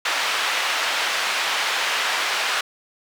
white band-pass noise, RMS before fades -23 dBFS, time 0.05-2.61 s, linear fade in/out 5 ms, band 760 to 3000 Hz, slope 12 dB/octave, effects none

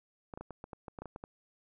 clicks, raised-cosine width 1 ms, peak -29 dBFS, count 12, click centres 0.338 / 0.375 / 0.41 / 0.507 / 0.641 / 0.732 / 0.882 / 0.988 / 1.02 / 1.057 / 1.161 / 1.239 s, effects none

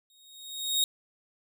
sawtooth tone with exponential growth, 3748 Hz, A#7, 9 cents sharp, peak -18 dBFS, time 0.1-0.84 s, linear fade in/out 1 ms, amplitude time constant 160 ms, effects none

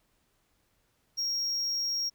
triangle tone, 5588 Hz, F8, in tune, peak -27 dBFS, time 1.17-2.1 s, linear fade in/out 20 ms, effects pink hiss -72 dBFS RMS until 2.14 s

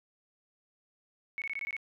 sine tone bursts, 2213 Hz, C#7, 3 cents flat, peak -33 dBFS, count 7, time 1.38-1.766 s, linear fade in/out 0 ms, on 38 ms, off 20 ms, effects none

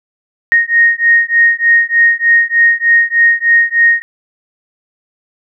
sine beating tone pair, 1860 / 1863.3 Hz, A#6 / A#6, -4 / -1 cents, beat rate 3.3 Hz, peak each -10 dBFS, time 0.52-4.02 s, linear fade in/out 0 ms, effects none

